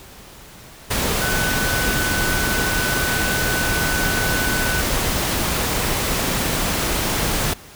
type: tone in noise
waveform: sine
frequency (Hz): 1501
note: F#6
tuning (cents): +24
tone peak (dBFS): -23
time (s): 1.21-4.82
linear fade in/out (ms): 10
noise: pink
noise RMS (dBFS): -21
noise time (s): 0.9-7.54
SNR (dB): -5
effects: pink hiss -42 dBFS RMS until 7.75 s